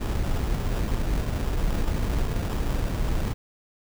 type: noise with sample-and-hold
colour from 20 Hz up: brown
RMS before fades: -25 dBFS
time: 0-3.34 s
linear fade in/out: 20 ms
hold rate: 2100 Hz
effects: none